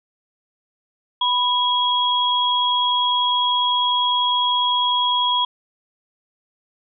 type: tone pair together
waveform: sine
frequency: 987 / 3305 Hz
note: B5 / G#7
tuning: -1 / -9 cents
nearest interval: octave + major sixth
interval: 2092 cents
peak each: -19 dBFS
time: 1.21-5.45 s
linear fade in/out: 5 ms
effects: none